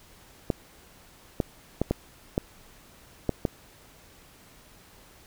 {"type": "clicks", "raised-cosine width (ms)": 2, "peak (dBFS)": -10, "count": 7, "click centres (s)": [0.502, 1.402, 1.816, 1.91, 2.379, 3.293, 3.452], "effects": ["pink hiss -54 dBFS RMS until 5.26 s"]}